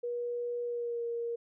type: tone with pitch glide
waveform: sine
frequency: 481 to 468.9 Hz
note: B4 to A#4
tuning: -46 to +10 cents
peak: -32 dBFS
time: 0.03-1.36 s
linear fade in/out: 10 ms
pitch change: -44 cents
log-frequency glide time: 0.63-1.04 s
effects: none